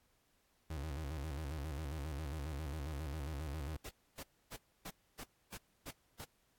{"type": "tone with vibrato", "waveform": "35% pulse", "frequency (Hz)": 74, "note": "D2", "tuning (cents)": 14, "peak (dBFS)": -38, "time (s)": [0.7, 3.77], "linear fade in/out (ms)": 5, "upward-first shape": "square", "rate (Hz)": 7.4, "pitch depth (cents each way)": 120}
{"type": "noise bursts", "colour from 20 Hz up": "pink", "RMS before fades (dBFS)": -47, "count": 8, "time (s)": [3.84, 6.248], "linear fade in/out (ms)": 10, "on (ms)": 56, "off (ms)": 280}
{"effects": ["pink hiss -75 dBFS RMS until 6.58 s", "AAC 64 kbps"]}